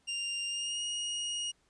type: tone with pitch glide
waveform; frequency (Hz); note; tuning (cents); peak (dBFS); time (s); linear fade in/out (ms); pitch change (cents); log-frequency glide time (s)
sawtooth; 2794 to 2873; F7 to F7; 0 to +48; -30; 0.07-1.52; 20; +48; 0.47-0.82
effects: pink hiss -71 dBFS RMS until 1.69 s + resampled to 22050 Hz

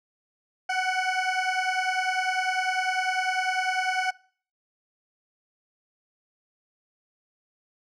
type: beating tone pair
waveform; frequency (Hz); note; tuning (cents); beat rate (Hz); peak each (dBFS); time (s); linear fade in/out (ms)
20% pulse; 740 / 750; F#5 / F#5; 0 / +23; 10; -22; 0.69-4.11; 10
effects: noise-tail reverb RT60 0.5 s tail -24 dB re dry + low-pass 5000 Hz 12 dB/octave

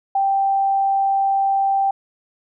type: tone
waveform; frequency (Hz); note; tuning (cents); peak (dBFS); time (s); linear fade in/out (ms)
sine; 784; G5; 0; -15; 0.15-1.91; 5
effects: none

